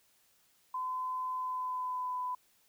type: tone with pitch glide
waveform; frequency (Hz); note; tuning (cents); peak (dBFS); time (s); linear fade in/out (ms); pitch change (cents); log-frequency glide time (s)
sine; 1019 to 1000.9; C6 to B5; -46 to +23; -33; 0.74-2.35; 5; -31; 1.34-2.21
effects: white hiss -69 dBFS RMS until 2.68 s